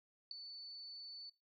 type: tone with ADSR envelope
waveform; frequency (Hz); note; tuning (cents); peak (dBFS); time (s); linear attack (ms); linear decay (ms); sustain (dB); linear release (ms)
sine; 4488; C#8; +21; -36; 0.31-1.3; 3; 4; -12; 10
effects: noise-tail reverb RT60 0.2 s tail -17 dB re dry